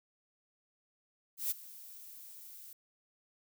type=noise with ADSR envelope; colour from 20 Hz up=violet; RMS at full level=-32 dBFS; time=1.37-2.73 s; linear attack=140 ms; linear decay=16 ms; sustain=-19 dB; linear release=4 ms; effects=none